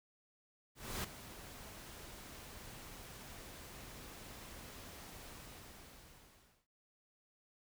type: noise with ADSR envelope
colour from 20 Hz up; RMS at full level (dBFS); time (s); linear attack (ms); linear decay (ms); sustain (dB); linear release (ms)
pink; -39; 0.75-6.67; 290; 7; -13; 1400
effects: noise-tail reverb RT60 0.2 s tail -22 dB re dry